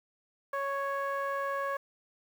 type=tone with low-pass filter; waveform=sawtooth; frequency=554.4 Hz; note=C#5; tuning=in tune; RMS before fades=-33 dBFS; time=0.53-1.77 s; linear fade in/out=5 ms; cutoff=1400 Hz; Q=6.4; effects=9-bit